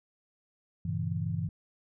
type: chord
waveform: sine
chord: G diminished seventh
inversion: none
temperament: equal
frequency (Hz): 98 / 116.54 / 138.59 / 164.81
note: G2 / Bb2 / Db3 / Fb3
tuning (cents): 0 / 0 / 0 / 0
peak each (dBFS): -34 / -37 / -37 / -33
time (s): 0.85-1.49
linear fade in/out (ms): 5
effects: none